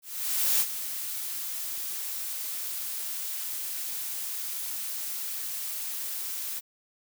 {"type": "noise with ADSR envelope", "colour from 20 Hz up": "blue", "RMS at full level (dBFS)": -23, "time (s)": [0.02, 6.61], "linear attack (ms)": 580, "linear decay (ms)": 52, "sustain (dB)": -11, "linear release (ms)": 32, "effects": []}